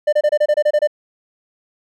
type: tone bursts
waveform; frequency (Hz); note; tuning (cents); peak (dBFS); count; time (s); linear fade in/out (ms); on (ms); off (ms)
triangle; 598; D5; +31; -9; 10; 0.07-0.874; 10; 57; 26
effects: none